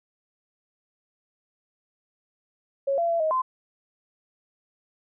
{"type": "tone with pitch steps", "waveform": "sine", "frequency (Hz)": [551, 680, 674, 629, 1033], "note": ["C#5", "F5", "E5", "D#5", "C6"], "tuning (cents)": [-11, -46, 38, 19, -22], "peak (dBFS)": -21, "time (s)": [2.87, 3.42], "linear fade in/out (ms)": 10, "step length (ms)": 110, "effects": []}